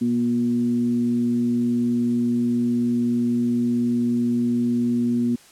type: tone with frequency modulation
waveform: sine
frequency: 240 Hz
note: B3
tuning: 49 cents flat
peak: -18 dBFS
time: 0.01-5.36 s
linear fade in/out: 10 ms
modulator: 119 Hz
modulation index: 0.37
effects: white hiss -50 dBFS RMS until 5.51 s + low-pass 10000 Hz 12 dB/octave